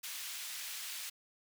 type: high-pass noise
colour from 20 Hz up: pink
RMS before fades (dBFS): -43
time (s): 0.03-1.1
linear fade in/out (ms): 10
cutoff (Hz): 2400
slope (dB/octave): 12
effects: none